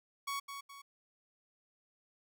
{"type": "tone with echo", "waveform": "sawtooth", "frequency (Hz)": 1117, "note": "C#6", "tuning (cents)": 13, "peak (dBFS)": -32, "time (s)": [0.27, 0.4], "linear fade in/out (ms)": 10, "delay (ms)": 210, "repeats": 2, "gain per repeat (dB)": -7, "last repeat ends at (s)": 0.82, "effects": []}